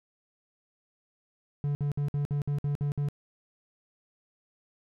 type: tone bursts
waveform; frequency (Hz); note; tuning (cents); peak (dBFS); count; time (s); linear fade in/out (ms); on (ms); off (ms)
triangle; 144.3; D3; -30; -24; 9; 1.64-3.086; 0; 110; 57
effects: none